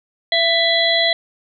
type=harmonic tone with a mistuned harmonic; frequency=670 Hz; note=E5; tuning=28 cents sharp; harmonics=1 / 3 / 5 / 6; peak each=-19 / -19 / -19 / -19 dBFS; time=0.32-1.13 s; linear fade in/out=2 ms; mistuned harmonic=3; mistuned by=-21 cents; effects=none

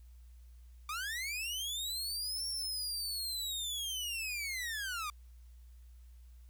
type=linear two-way sweep; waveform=sawtooth; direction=up then down; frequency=1171 to 5510 to 1171 Hz; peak=-33 dBFS; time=0.89-5.1 s; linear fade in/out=2 ms; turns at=2.47 s; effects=added 60 Hz sine -52 dBFS peak until 6.49 s + white hiss -73 dBFS RMS until 6.49 s

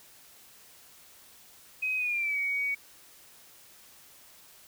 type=tone with pitch glide; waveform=sine; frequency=2524 to 2249 Hz; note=D#7 to C#7; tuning=+24 to +24 cents; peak=-27 dBFS; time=1.82-2.75 s; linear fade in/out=10 ms; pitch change=-200 cents; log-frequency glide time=1.97-2.39 s; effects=white hiss -55 dBFS RMS until 4.67 s

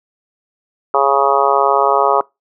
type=harmonic tone; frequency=138.59 Hz; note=C#3; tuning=in tune; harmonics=3 / 4 / 5 / 6 / 7 / 8 / 9; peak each=-18 / -18 / -18 / -18 / -18 / -18 / -18 dBFS; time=0.94-2.21 s; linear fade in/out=2 ms; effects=noise-tail reverb RT60 0.2 s tail -23 dB re dry

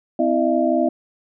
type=tone cluster; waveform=sine; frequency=254.7 / 326.6 / 612 / 676 Hz; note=C4 / E4 / D#5 / E5; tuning=-46 / -16 / -29 / +43 cents; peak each=-21 dBFS; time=0.19-0.89 s; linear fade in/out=5 ms; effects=none

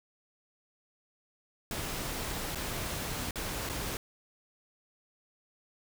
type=noise with dropouts; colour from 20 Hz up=pink; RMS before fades=-36 dBFS; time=1.71-3.97 s; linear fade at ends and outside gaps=1 ms; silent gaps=2.549-2.556 / 3.309-3.357 / 3.691-3.697 s; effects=none

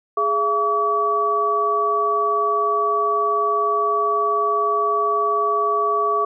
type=tone cluster; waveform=sine; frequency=417 / 678 / 1141 Hz; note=G#4 / E5 / C#6; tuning=+7 / +49 / +50 cents; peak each=-23 / -26 / -18 dBFS; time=0.17-6.25 s; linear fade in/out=5 ms; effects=none

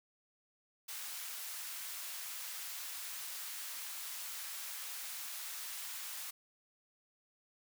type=high-pass noise; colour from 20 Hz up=white; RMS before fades=-44 dBFS; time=0.88-6.31 s; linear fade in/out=10 ms; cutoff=1000 Hz; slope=12 dB/octave; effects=none

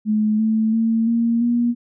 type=tone with pitch steps; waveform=sine; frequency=214 / 219.9 / 225.9 / 232.2 / 238.5 Hz; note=A3 / A3 / A3 / A#3 / A#3; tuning=-48 / -1 / +46 / -7 / +40 cents; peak=-15 dBFS; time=0.05-1.75 s; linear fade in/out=50 ms; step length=340 ms; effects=none

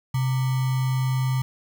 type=tone with sample-and-hold; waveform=sine; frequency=130 Hz; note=C3; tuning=11 cents flat; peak=-20 dBFS; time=0.14-1.42 s; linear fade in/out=5 ms; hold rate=1050 Hz; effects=none

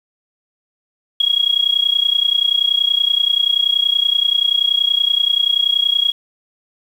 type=tone with amplitude modulation; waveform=sine; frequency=3300 Hz; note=G#7; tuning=12 cents flat; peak=-9 dBFS; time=1.2-6.12 s; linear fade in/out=5 ms; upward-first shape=sine; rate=30.5 Hz; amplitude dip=90%; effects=7-bit

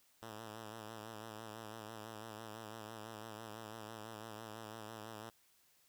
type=tone with vibrato; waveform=5% pulse; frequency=109.8 Hz; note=A2; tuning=3 cents flat; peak=-36 dBFS; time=0.22-5.3 s; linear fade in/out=5 ms; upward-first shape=sine; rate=6 Hz; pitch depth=62 cents each way; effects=white hiss -71 dBFS RMS until 5.88 s

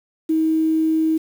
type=tone with quantisation; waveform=sine; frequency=318.3 Hz; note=D#4; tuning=39 cents sharp; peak=-15 dBFS; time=0.29-1.18 s; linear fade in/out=10 ms; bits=7; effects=none

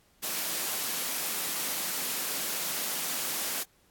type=high-pass noise; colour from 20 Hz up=white; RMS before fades=-32 dBFS; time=0.22-3.64 s; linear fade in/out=20 ms; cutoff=150 Hz; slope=48 dB/octave; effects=pink hiss -65 dBFS RMS until 3.9 s + AAC 64 kbps

